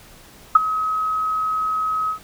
sine tone with ADSR envelope, 1274 Hz, D#6, 41 cents sharp, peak -3 dBFS, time 0.55-2.19 s, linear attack 7 ms, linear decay 18 ms, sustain -16 dB, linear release 96 ms, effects pink hiss -46 dBFS RMS until 2.23 s

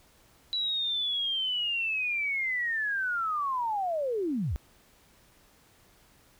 sine linear sweep, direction down, 3951 to 50.9 Hz, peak -27 dBFS, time 0.53-4.56 s, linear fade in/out 0 ms, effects pink hiss -61 dBFS RMS until 6.39 s

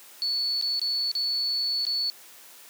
sine tone with dropouts, 4435 Hz, C#8, in tune, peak -24 dBFS, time 0.22-2.1 s, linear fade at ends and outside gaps 0 ms, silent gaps 0.613-0.624 / 0.795-0.816 / 1.115-1.152 / 1.852-1.867 s, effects white hiss -49 dBFS RMS until 2.69 s + high-pass 300 Hz 12 dB/octave

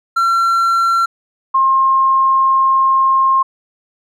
triangle / sine tone pair in turn, 1360 / 1066.1 Hz, F6 / C6, -46 / +32 cents, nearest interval major third, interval 422 cents, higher first, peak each -9 dBFS, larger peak neither, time 0.16-1.06 / 1.54-3.43 s, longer second, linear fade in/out 10 ms, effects none

